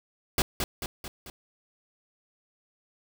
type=noise with echo; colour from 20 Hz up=pink; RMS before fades=-23 dBFS; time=0.38-0.42 s; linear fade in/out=2 ms; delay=220 ms; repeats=4; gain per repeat=-5 dB; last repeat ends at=1.3 s; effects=none